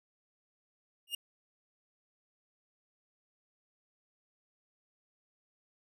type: tone with exponential growth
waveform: 45% pulse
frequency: 2837 Hz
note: F7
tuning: 27 cents sharp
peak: -30 dBFS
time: 1.07-1.15 s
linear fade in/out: 5 ms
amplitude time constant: 16 ms
effects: none